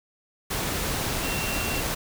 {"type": "tone in noise", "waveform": "sine", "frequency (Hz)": 2734, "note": "F7", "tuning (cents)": -37, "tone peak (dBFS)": -33, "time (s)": [1.23, 1.81], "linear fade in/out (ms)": 10, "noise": "pink", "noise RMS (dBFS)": -28, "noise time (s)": [0.5, 1.95], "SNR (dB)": -8, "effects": []}